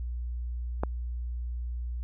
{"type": "click", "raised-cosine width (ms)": 1, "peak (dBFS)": -14, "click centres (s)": 0.835, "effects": ["added 60 Hz sine -31 dBFS peak until 2.03 s"]}